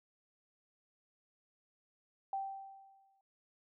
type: tone with exponential decay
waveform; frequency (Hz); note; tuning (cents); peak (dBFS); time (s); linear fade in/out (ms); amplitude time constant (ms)
sine; 780; G5; -9; -33; 2.33-3.21; 2; 190
effects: none